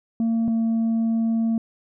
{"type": "tone pair in turn", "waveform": "sine", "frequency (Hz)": [227.9, 226.7], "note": ["A#3", "A#3"], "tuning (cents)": [-39, -48], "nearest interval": "unison", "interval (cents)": 9, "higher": "first", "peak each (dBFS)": [-16, -16], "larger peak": "neither", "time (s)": [[0.2, 0.48], [0.48, 1.58]], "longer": "second", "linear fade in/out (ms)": 2, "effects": ["tanh soft clip ceiling -18 dBFS"]}